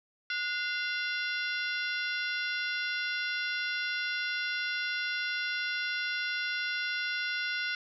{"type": "harmonic tone with a mistuned harmonic", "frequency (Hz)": 690, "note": "F5", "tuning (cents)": -21, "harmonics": [2, 3, 4, 5, 6, 7, 8], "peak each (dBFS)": [-33, -37, -39, -41, -43, -44, -45], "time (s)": [0.3, 7.75], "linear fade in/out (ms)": 2, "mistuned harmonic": 2, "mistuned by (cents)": 94, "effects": []}